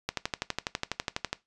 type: click train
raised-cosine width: 0.2 ms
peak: -11 dBFS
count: 16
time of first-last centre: 0.09-1.33 s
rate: 12.1 Hz
effects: noise-tail reverb RT60 0.2 s tail -19 dB re dry + resampled to 24000 Hz